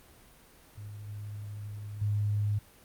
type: tone with level steps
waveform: sine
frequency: 103.83 Hz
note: G#2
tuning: in tune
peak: -40 / -37 / -26 dBFS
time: 0.77-2.59 s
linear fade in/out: 10 ms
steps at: 1.08 / 2.01 s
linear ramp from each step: 10 ms
effects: pink hiss -57 dBFS RMS until 2.84 s + Opus 32 kbps